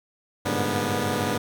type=tone cluster; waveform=10% pulse; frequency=96.4 / 102.8 / 115.8 / 145 / 243.7 Hz; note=G2 / G#2 / A#2 / D3 / B3; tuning=-28 / -17 / -11 / -22 / -23 cents; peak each=-25 / -20 / -26 / -22 / -19 dBFS; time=0.45-1.38 s; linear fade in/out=10 ms; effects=none